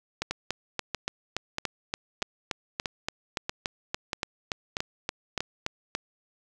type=two click trains; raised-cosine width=0.2 ms; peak=-12 / -11 dBFS; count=9 / 21; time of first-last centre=0.31-5.406 / 0.22-5.951 s; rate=1.57 / 3.49 Hz; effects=none